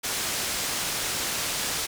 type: low-pass noise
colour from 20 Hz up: white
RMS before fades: -29 dBFS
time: 0.03-1.87 s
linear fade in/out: 20 ms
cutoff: 9000 Hz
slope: 12 dB/octave
effects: none